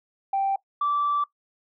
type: tone pair in turn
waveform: sine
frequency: 783 / 1163.1 Hz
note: G5 / D6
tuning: -2 / -17 cents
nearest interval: perfect fifth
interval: 685 cents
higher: second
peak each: -20 dBFS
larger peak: neither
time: 0.33-0.56 / 0.81-1.24 s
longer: second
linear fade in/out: 5 ms
effects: noise-tail reverb RT60 0.1 s tail -19 dB re dry + tanh soft clip ceiling -17 dBFS